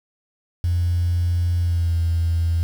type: tone with pitch glide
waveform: sine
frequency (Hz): 87.31 to 83.85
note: F2 to E2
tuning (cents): 0 to +30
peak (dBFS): -16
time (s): 0.64-2.63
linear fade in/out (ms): 0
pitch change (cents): -70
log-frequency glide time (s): 1.59-1.97
effects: tanh soft clip ceiling -13 dBFS + 7-bit

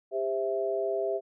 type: chord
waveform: sine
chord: C major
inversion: second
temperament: equal with one note detuned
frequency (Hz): 399.5 / 523.3 / 659.3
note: G4 / C5 / E5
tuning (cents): +33 / 0 / 0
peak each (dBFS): -30 / -35 / -30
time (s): 0.11-1.21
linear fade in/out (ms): 50
effects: none

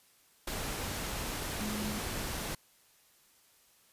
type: tone in noise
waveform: sine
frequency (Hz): 211.4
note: G#3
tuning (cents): +31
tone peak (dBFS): -36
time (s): 1.6-1.99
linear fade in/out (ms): 5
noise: pink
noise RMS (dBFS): -37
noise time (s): 0.47-2.55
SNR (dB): -2
effects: white hiss -65 dBFS RMS until 3.92 s + resampled to 32000 Hz

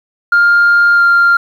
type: tone with pitch glide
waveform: sine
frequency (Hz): 1404 to 1393.5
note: F6 to F6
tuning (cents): +9 to -4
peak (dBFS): -4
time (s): 0.32-1.37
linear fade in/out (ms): 5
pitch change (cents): -13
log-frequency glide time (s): 0.94-1.02
effects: tanh soft clip ceiling -3 dBFS + 7-bit

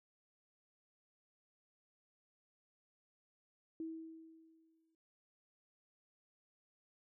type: tone with exponential decay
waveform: sine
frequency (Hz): 323.5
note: E4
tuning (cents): -32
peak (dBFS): -39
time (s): 3.8-4.95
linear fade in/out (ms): 2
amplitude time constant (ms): 250
effects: none

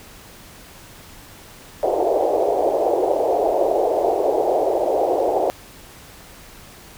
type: band-pass noise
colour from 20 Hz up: white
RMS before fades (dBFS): -19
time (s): 1.83-5.5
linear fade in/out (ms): 0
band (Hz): 350 to 750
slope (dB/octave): 48
effects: pink hiss -43 dBFS RMS until 6.97 s

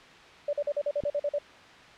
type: tone bursts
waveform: sine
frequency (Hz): 581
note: D5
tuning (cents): -19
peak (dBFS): -25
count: 10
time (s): 0.48-1.386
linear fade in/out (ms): 5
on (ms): 51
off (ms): 44
type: click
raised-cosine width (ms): 3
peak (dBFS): -23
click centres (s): 1.037
effects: white hiss -50 dBFS RMS until 1.97 s + low-pass 3000 Hz 12 dB/octave

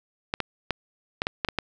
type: clicks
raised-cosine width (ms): 0.3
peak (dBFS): -9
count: 8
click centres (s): 0.339 / 0.403 / 0.707 / 1.219 / 1.269 / 1.448 / 1.487 / 1.587
effects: none

